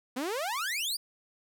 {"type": "exponential sweep", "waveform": "sawtooth", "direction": "up", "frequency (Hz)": [238.9, 4978], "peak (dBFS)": -27, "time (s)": [0.16, 0.97], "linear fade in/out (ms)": 10, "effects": []}